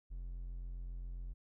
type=tone; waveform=triangle; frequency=43.69 Hz; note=F1; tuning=1 cent sharp; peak=-39 dBFS; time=0.1-1.34 s; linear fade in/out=20 ms; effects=none